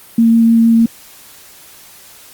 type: tone with vibrato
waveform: sine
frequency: 228.9 Hz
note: A#3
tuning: 31 cents flat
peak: -6 dBFS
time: 0.18-0.86 s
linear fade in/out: 5 ms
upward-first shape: triangle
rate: 6.5 Hz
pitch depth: 10 cents each way
effects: white hiss -40 dBFS RMS until 2.33 s + Opus 32 kbps